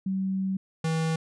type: tone pair in turn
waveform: sine / square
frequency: 191.1 / 161.16 Hz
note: G3 / E3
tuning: -44 / -39 cents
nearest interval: minor third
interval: 295 cents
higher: first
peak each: -25 dBFS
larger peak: neither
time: 0.06-0.57 / 0.84-1.16 s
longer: first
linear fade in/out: 5 ms
effects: resampled to 22050 Hz